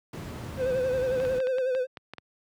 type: noise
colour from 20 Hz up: brown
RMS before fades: -32 dBFS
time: 0.13-1.39 s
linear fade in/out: 5 ms
type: tone with vibrato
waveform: triangle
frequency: 514 Hz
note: C5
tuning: 31 cents flat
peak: -22 dBFS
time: 0.57-1.87 s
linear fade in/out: 50 ms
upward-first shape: sine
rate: 11 Hz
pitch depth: 54 cents each way
type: clicks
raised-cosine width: 0.3 ms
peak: -23 dBFS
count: 9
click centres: 1.201 / 1.251 / 1.403 / 1.471 / 1.584 / 1.75 / 1.972 / 2.136 / 2.183 s
effects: high-pass 100 Hz 12 dB/octave